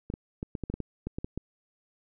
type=clicks; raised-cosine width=3 ms; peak=-20 dBFS; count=12; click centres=0.101 / 0.139 / 0.429 / 0.552 / 0.637 / 0.7 / 0.74 / 0.803 / 1.07 / 1.185 / 1.245 / 1.376 s; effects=none